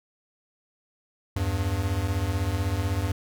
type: beating tone pair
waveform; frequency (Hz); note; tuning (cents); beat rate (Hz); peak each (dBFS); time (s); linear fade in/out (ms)
square; 82.1 / 98.1; E2 / G2; -6 / +2; 16; -29 / -27; 1.36-3.12; 5
effects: none